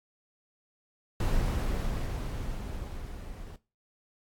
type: noise with level ramp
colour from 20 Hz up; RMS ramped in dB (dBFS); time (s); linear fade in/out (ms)
brown; -26 to -43; 1.2-3.56; 2
effects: noise-tail reverb RT60 0.3 s tail -19 dB re dry + AAC 64 kbps